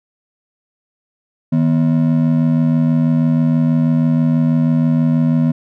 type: ring-modulated tone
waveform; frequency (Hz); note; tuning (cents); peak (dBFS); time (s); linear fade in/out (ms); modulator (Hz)
triangle; 200.9; G3; +43; -6; 1.52-5.52; 10; 43.1
effects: none